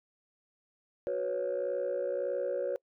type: chord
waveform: sine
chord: F# suspended fourth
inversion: none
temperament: just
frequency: 370 / 493.3 / 555 Hz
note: F#4 / B4 / C#5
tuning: 0 / -2 / +2 cents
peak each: -36 / -33 / -31 dBFS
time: 1.07-2.76 s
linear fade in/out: 0 ms
effects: noise-tail reverb RT60 0.1 s tail -25 dB re dry + tanh soft clip ceiling -25 dBFS